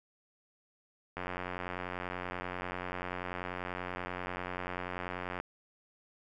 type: click train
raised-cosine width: 0.5 ms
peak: -22 dBFS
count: 383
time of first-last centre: 1.17-5.4 s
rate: 90.3 Hz
effects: none